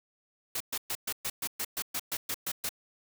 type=noise bursts; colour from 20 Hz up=white; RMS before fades=-33 dBFS; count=13; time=0.55-2.692 s; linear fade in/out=5 ms; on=54 ms; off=120 ms; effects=none